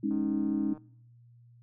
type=chord; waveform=sine; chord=Ab suspended fourth; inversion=none; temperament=just; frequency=207.7 / 276.9 / 311.5 Hz; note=Ab3 / Db4 / Eb4; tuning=0 / -2 / +2 cents; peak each=-31 dBFS; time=0.03-0.74 s; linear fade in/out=10 ms
type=click train; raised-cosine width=1 ms; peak=-39 dBFS; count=103; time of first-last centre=0.11-0.777 s; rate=153 Hz
effects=noise-tail reverb RT60 0.6 s tail -21 dB re dry + added 119 Hz sine -54 dBFS peak until 1.62 s